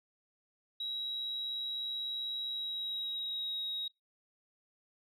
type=tone with pitch glide; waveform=sine; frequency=3859 to 3797 Hz; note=B7 to A#7; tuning=-41 to +31 cents; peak=-34 dBFS; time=0.8-3.88 s; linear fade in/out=5 ms; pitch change=-28 cents; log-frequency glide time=2.45-3.63 s; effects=noise-tail reverb RT60 0.2 s tail -23 dB re dry + tanh soft clip ceiling -30 dBFS